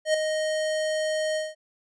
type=tone with ADSR envelope; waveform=square; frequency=622.3 Hz; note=D#5; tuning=in tune; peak=-18 dBFS; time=0.05-1.55 s; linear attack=92 ms; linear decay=3 ms; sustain=-7 dB; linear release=190 ms; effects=resampled to 22050 Hz